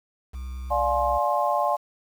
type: tone with vibrato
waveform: triangle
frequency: 63.8 Hz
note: C2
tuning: 43 cents flat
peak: -29 dBFS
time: 0.33-1.19 s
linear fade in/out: 20 ms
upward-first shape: sine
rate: 9.5 Hz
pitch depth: 8 cents each way
type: chord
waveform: sine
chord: D half-diminished seventh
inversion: none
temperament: just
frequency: 587.3 / 704.8 / 845.8 / 1057.2 Hz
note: D5 / F5 / Ab5 / C6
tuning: 0 / +16 / +31 / +18 cents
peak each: -26 dBFS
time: 0.7-1.77 s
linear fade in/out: 20 ms
effects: 8-bit